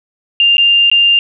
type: tone with dropouts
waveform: sine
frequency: 2797 Hz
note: F7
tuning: 2 cents sharp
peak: -6 dBFS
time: 0.4-1.19 s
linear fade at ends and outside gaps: 1 ms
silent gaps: 0.57-0.581 / 0.9-0.915 s
effects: none